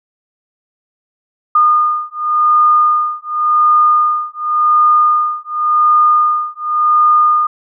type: beating tone pair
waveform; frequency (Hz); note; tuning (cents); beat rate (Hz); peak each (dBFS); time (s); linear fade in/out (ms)
sine; 1219 / 1219.9; D#6 / D#6; -36 / -35; 0.9; -12; 1.55-7.47; 5
effects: none